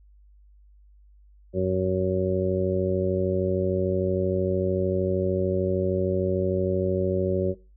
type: harmonic tone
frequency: 93.2 Hz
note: F#2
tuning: 13 cents sharp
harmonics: 1 / 2 / 3 / 4 / 5 / 6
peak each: -29 / -28 / -36 / -25 / -32 / -28 dBFS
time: 1.53-7.55 s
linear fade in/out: 50 ms
effects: noise-tail reverb RT60 0.3 s tail -20 dB re dry + added 50 Hz sine -51 dBFS peak until 7.76 s